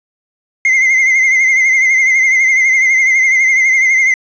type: tone with vibrato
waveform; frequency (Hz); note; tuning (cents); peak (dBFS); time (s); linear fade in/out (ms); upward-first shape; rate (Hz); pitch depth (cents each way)
triangle; 2089; C7; -3; -6; 0.65-4.14; 2; triangle; 12; 64
effects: resampled to 16000 Hz + 7-bit